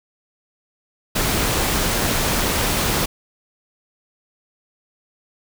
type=noise; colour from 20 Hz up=pink; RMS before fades=-20 dBFS; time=1.15-3.06 s; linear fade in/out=10 ms; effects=none